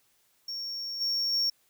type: tone with level steps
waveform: triangle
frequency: 5510 Hz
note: F8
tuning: 24 cents flat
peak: -32 / -25 / -23 dBFS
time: 0.48-1.5 s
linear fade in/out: 5 ms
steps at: 1 / 1.32 s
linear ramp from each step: 20 ms
effects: white hiss -68 dBFS RMS until 1.69 s